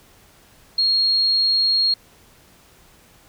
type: tone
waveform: sine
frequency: 4270 Hz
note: C8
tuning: 34 cents sharp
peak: -15 dBFS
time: 0.78-1.94 s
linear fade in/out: 5 ms
effects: pink hiss -52 dBFS RMS until 3.28 s